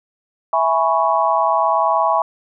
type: chord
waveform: sine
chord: C# minor seventh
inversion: first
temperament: equal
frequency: 659.3 / 830.6 / 987.8 / 1108.7 Hz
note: E5 / G#5 / B5 / C#6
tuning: 0 / 0 / 0 / 0 cents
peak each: -19 dBFS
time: 0.53-2.22 s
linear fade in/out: 2 ms
effects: none